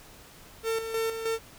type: tone with tremolo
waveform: 45% pulse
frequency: 450.4 Hz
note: A4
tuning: 40 cents sharp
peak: -26 dBFS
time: 0.63-1.39 s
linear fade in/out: 50 ms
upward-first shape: square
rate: 3.2 Hz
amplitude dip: 55%
effects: pink hiss -51 dBFS RMS until 1.58 s